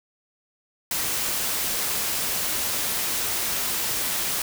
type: noise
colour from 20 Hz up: white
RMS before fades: -26 dBFS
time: 0.91-4.42 s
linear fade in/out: 2 ms
effects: none